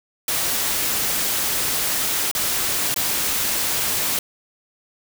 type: noise with dropouts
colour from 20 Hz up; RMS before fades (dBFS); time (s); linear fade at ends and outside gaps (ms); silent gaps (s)
white; -22; 0.28-4.19; 2; 2.314-2.35 / 2.943-2.961
effects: none